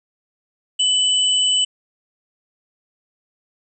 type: tone pair together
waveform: sine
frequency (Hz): 2993 / 7990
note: F#7 / B8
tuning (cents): +19 / +19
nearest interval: octave + perfect fourth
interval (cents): 1700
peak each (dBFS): -15 / -22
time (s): 0.79-1.65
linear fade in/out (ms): 10
effects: none